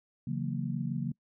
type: chord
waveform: sine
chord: F# dominant seventh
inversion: second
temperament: just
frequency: 138.75 / 166.5 / 185 / 231.2 Hz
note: C#3 / E3 / F#3 / A#3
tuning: +2 / +18 / 0 / -14 cents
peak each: -34 / -37 / -38 / -36 dBFS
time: 0.27-1.12 s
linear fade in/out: 5 ms
effects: noise-tail reverb RT60 0.1 s tail -25 dB re dry